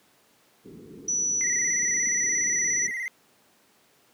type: low-pass noise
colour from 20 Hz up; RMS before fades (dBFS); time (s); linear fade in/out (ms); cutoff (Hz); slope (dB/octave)
pink; -40; 0.64-2.92; 20; 460; 96
type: tone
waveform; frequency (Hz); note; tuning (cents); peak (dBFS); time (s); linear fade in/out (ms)
sine; 5920; F#8; 0; -23; 1.08-2.87; 5
type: tone with vibrato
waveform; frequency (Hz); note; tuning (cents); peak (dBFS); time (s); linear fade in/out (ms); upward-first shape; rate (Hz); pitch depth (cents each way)
triangle; 1994; B6; +16; -27; 1.41-3.08; 0; square; 17; 66
effects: pink hiss -61 dBFS RMS until 4.13 s + high-pass 200 Hz 12 dB/octave